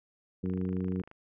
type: harmonic tone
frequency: 92.5 Hz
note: F#2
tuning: in tune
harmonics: 1 / 2 / 3 / 4 / 5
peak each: -37 / -31 / -38 / -40 / -43 dBFS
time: 0.43-1.02 s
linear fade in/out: 10 ms
type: click train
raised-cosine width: 0.5 ms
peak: -35 dBFS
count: 18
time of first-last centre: 0.46-1.114 s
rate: 26 Hz
effects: none